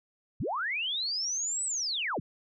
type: linear two-way sweep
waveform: sine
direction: up then down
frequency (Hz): 56.6 to 8120 to 56.6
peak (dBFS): -29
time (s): 0.4-2.2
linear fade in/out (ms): 5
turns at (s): 1.65
effects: none